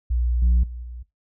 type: tone with level steps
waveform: sine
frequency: 60.1 Hz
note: B1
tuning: 46 cents flat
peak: -18 / -12 / -31 / -33 dBFS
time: 0.1-1.03 s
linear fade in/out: 10 ms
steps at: 0.42 / 0.63 / 0.83 s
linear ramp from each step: 5 ms
effects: noise-tail reverb RT60 0.2 s tail -19 dB re dry + tanh soft clip ceiling -13 dBFS